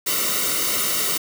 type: noise with comb filter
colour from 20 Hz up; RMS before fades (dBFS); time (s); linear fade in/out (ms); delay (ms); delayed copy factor
white; -22; 0.06-1.18; 10; 1.2; -0.8
effects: none